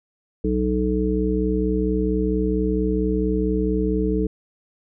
harmonic tone, 62.2 Hz, B1, 13 cents sharp, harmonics 1 / 3 / 5 / 7, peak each -24 / -24 / -24 / -24 dBFS, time 0.44-4.27 s, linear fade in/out 5 ms, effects none

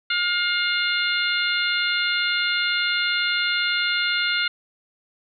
harmonic tone with a mistuned harmonic, 710 Hz, F5, 28 cents sharp, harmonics 2 / 3 / 4 / 5 / 6, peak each -24 / -26 / -27 / -28 / -29 dBFS, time 0.1-4.48 s, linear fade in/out 5 ms, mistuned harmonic 6, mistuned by -42 cents, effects none

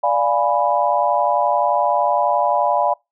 sine chord, D diminished seventh, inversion none, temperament equal, 587.3 / 698.5 / 830.6 / 987.8 Hz, D5 / F5 / Ab5 / Cb6, 0 / 0 / 0 / 0 cents, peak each -20 dBFS, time 0.03-2.94 s, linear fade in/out 10 ms, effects noise-tail reverb RT60 0.2 s tail -25 dB re dry

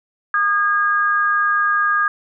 sine tone pair together, 1223 / 1632.5 Hz, D#6 / G#6, -30 / -30 cents, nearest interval perfect fourth, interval 500 cents, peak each -17 dBFS, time 0.34-2.08 s, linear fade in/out 2 ms, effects none

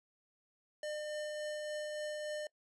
square tone with tremolo, 603 Hz, D5, 46 cents sharp, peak -38 dBFS, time 0.83-2.47 s, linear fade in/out 2 ms, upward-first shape triangle, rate 3.5 Hz, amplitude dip 25%, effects noise-tail reverb RT60 0.1 s tail -24 dB re dry + resampled to 22050 Hz

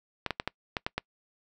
clicks, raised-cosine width 0.3 ms, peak -13 dBFS, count 7, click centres 0.263 / 0.307 / 0.399 / 0.476 / 0.768 / 0.865 / 0.98 s, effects noise-tail reverb RT60 0.1 s tail -25 dB re dry

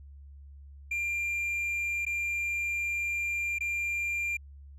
triangle tone with dropouts, 2387 Hz, D7, 28 cents sharp, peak -27 dBFS, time 0.91-4.37 s, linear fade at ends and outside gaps 5 ms, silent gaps 2.052-2.064 / 3.586-3.606 s, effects added 70 Hz sine -46 dBFS peak until 4.78 s + resampled to 32000 Hz

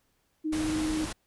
sine tone with vibrato, 311.1 Hz, D#4, in tune, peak -27 dBFS, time 0.44-1.06 s, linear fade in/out 20 ms, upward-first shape sine, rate 18 Hz, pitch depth 25 cents each way
pink low-pass noise, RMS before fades -36 dBFS, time 0.52-1.13 s, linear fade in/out 10 ms, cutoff 11000 Hz, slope 96 dB/octave
effects pink hiss -72 dBFS RMS until 1.26 s

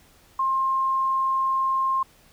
sine tone, 1062 Hz, C6, 25 cents sharp, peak -20 dBFS, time 0.39-2.03 s, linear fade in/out 5 ms, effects pink hiss -56 dBFS RMS until 2.32 s

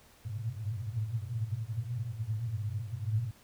white band-pass noise, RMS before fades -35 dBFS, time 0.25-3.31 s, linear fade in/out 2 ms, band 100 to 120 Hz, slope 96 dB/octave, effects pink hiss -60 dBFS RMS until 3.43 s

